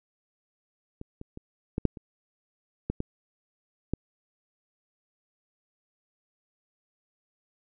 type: clicks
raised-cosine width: 3 ms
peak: -26 / -27 / -27 / -15 / -8 / -28 / -15 / -17 / -14 dBFS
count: 9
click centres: 1.014 / 1.214 / 1.374 / 1.781 / 1.853 / 1.972 / 2.9 / 3.004 / 3.936 s
effects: none